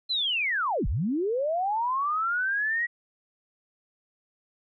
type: linear two-way sweep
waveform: sine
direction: down then up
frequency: 4149 to 30.87 to 1932 Hz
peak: -24 dBFS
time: 0.09-2.87 s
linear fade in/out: 20 ms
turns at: 0.87 s
effects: none